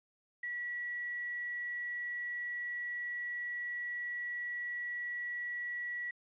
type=tone with quantisation; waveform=sine; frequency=1937 Hz; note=B6; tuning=34 cents flat; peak=-36 dBFS; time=0.43-6.11 s; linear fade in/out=5 ms; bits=10; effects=resampled to 8000 Hz